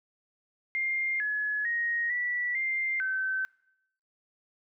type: tone with pitch steps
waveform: sine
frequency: 2112 / 1698 / 1876 / 1955 / 2098 / 1537 Hz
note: C7 / G#6 / A#6 / B6 / C7 / G6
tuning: +16 / +38 / +11 / -18 / +4 / -35 cents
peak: -27 dBFS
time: 0.75-3.45 s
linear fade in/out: 0 ms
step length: 450 ms
effects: noise-tail reverb RT60 0.8 s tail -24 dB re dry